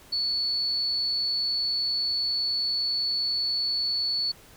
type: tone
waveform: sine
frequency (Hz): 4435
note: C#8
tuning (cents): 0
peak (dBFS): -24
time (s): 0.12-4.32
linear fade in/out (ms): 10
effects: pink hiss -52 dBFS RMS until 4.56 s